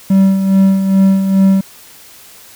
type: tone with tremolo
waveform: triangle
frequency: 193 Hz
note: G3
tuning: 27 cents flat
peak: -3 dBFS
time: 0.1-1.61 s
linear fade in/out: 5 ms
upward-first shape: sine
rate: 2.4 Hz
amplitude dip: 55%
effects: white hiss -39 dBFS RMS until 2.55 s